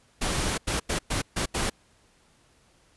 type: noise bursts at uneven times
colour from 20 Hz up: pink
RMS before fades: -27 dBFS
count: 6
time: 0.21-0.58 / 0.67-0.8 / 0.89-0.99 / 1.1-1.22 / 1.36-1.46 / 1.54-1.7 s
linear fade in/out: 10 ms
effects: pink hiss -62 dBFS RMS until 2.96 s + resampled to 24000 Hz